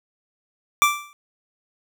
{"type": "tone with exponential decay", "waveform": "25% pulse", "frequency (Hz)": 1172, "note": "D6", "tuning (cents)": -4, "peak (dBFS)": -7, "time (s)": [0.82, 1.13], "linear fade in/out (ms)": 0, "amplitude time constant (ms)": 67, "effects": []}